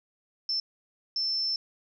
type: tone bursts at uneven times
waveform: sine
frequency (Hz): 5320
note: E8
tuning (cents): +15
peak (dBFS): -26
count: 2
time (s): 0.49-0.6 / 1.16-1.56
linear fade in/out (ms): 2
effects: none